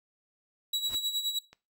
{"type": "tone with tremolo", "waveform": "40% pulse", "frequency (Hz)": 3894, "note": "B7", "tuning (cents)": -25, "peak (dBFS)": -25, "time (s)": [0.73, 1.39], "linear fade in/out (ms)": 5, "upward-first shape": "sine", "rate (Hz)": 9.6, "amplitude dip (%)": 65}
{"type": "noise with exponential growth", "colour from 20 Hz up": "pink", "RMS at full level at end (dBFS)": -42, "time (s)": [0.75, 0.95], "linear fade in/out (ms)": 1, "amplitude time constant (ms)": 42}
{"type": "click", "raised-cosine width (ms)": 0.2, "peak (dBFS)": -32, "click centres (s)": 1.53}
{"effects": ["noise-tail reverb RT60 0.3 s tail -20 dB re dry"]}